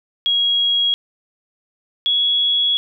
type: tone pair in turn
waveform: sine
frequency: 3300 / 3352 Hz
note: G#7 / G#7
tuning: -12 / +15 cents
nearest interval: unison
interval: 27 cents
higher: second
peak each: -14 dBFS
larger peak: neither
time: 0.26-0.94 / 2.06-2.77 s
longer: second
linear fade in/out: 0 ms
effects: none